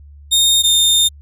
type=tone pair in turn; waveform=sawtooth; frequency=3679 / 3639 Hz; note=A#7 / A#7; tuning=-24 / -42 cents; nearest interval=unison; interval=18 cents; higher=first; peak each=-7 dBFS; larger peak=neither; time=0.31-0.63 / 0.63-1.09 s; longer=second; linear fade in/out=20 ms; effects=added 72 Hz sine -37 dBFS peak until 1.21 s + resampled to 32000 Hz